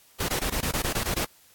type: noise bursts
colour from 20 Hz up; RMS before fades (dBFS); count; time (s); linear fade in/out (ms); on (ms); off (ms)
pink; -27; 10; 0.2-1.249; 5; 86; 21
effects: white hiss -57 dBFS RMS until 1.54 s + AAC 64 kbps